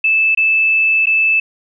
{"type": "tone with dropouts", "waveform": "sine", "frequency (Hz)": 2627, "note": "E7", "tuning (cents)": -7, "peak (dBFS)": -10, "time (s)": [0.04, 1.4], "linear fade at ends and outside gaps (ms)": 5, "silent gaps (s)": [[0.349, 0.373], [1.058, 1.068]], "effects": []}